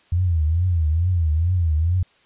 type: tone with vibrato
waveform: sine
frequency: 83.7 Hz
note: E2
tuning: 27 cents sharp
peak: -16 dBFS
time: 0.12-2.03 s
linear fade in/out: 5 ms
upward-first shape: triangle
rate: 2.3 Hz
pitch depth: 190 cents each way
effects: white hiss -57 dBFS RMS until 2.25 s + resampled to 8000 Hz